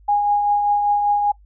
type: tone with tremolo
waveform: sine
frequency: 822 Hz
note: G#5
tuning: 18 cents flat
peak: -13 dBFS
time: 0.08-1.32 s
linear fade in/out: 10 ms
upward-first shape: triangle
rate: 5.1 Hz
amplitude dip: 40%
effects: noise-tail reverb RT60 0.1 s tail -19 dB re dry + added 50 Hz sine -46 dBFS peak until 1.45 s